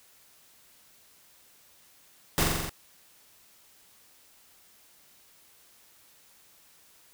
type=noise with echo; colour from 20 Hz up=pink; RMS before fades=-24 dBFS; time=2.38-2.43 s; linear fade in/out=0 ms; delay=44 ms; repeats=6; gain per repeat=-2 dB; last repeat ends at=2.694 s; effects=white hiss -59 dBFS RMS until 7.13 s